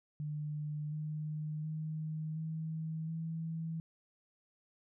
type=tone with pitch steps; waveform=sine; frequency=150 / 153.06 / 156.19 / 159.38 / 162.63 Hz; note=D3 / D#3 / D#3 / D#3 / E3; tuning=+37 / -28 / +7 / +42 / -23 cents; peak=-36 dBFS; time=0.2-3.8 s; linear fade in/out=0 ms; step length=720 ms; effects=none